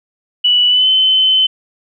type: tone with pitch glide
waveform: sine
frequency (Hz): 2954 to 3055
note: F#7 to G7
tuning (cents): -3 to -45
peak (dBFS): -8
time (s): 0.44-1.47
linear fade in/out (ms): 10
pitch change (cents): +58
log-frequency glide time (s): 0.68-0.88
effects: none